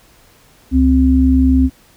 sine tone pair together, 69.08 / 260.8 Hz, C#2 / C4, -5 / -5 cents, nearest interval octave + major seventh, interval 2300 cents, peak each -12 / -10 dBFS, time 0.71-1.7 s, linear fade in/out 50 ms, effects pink hiss -49 dBFS RMS until 1.96 s

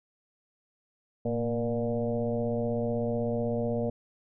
sine tone with frequency modulation, 352 Hz, F4, 14 cents sharp, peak -26 dBFS, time 1.25-3.9 s, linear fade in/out 5 ms, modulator 120 Hz, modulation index 2.3, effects none

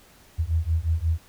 sine beating tone pair, 78.8 / 84.4 Hz, D#2 / E2, +23 / +41 cents, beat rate 5.6 Hz, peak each -24 dBFS, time 0.38-1.19 s, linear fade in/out 20 ms, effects pink hiss -54 dBFS RMS until 1.28 s

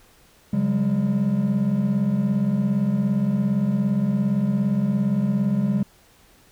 triangle chord, C# suspended fourth, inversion none, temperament equal with one note detuned, 138.59 / 185 / 202.4 Hz, C#3 / F#3 / G#3, 0 / 0 / -44 cents, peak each -23 / -23 / -18 dBFS, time 0.53-5.83 s, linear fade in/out 5 ms, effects tanh soft clip ceiling -10 dBFS + pink hiss -55 dBFS RMS until 6.51 s

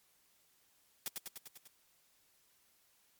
white noise with echo, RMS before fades -38 dBFS, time 1.06-1.08 s, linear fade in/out 0 ms, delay 99 ms, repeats 6, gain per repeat -3 dB, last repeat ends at 1.674 s, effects white hiss -71 dBFS RMS until 3.19 s + MP3 96 kbps

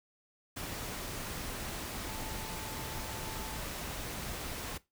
sine tone in noise, 880 Hz, A5, in tune, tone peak -48 dBFS, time 2.07-3.58 s, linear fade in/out 10 ms, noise pink, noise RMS -40 dBFS, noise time 0.56-4.78 s, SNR -11 dB, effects noise-tail reverb RT60 0.2 s tail -18 dB re dry

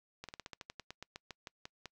slowing click train, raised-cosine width 0.2 ms, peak -27 dBFS, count 16, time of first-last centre 0.24-1.857 s, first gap 47 ms, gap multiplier 1.11, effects noise-tail reverb RT60 0.1 s tail -26 dB re dry

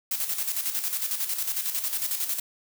blue noise with tremolo, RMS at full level -27 dBFS, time 0.11-2.4 s, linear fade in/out 5 ms, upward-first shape square, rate 11 Hz, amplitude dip 55%, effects none

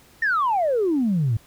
sine exponential sweep, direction down, 1864.7 to 103.83 Hz, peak -17 dBFS, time 0.22-1.37 s, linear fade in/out 5 ms, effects tanh soft clip ceiling -14 dBFS + pink hiss -53 dBFS RMS until 1.46 s

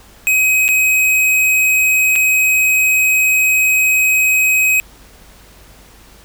square tone with dropouts, 2531 Hz, D#7, 29 cents sharp, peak -11 dBFS, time 0.27-4.8 s, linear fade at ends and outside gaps 0 ms, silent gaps 0.681-0.688 / 2.156-2.16 s, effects added 50 Hz sine -45 dBFS peak until 6.24 s + pink hiss -44 dBFS RMS until 6.24 s

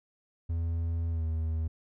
triangle tone with pitch glide, 83.3 to 80.28 Hz, E2 to E2, +19 to -45 cents, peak -26 dBFS, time 0.49-1.68 s, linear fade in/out 10 ms, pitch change -64 cents, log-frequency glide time 1.1-1.24 s, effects none

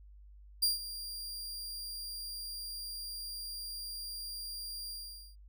sawtooth tone with ADSR envelope, 4776 Hz, D8, 28 cents sharp, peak -22 dBFS, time 0.62-5.36 s, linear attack 11 ms, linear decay 150 ms, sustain -15 dB, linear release 460 ms, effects added 50 Hz sine -52 dBFS peak until 5.48 s

